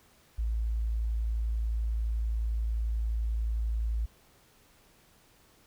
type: tone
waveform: sine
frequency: 55.7 Hz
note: A1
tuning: 22 cents sharp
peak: -27 dBFS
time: 0.38-4.06 s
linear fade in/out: 10 ms
effects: pink hiss -62 dBFS RMS until 5.66 s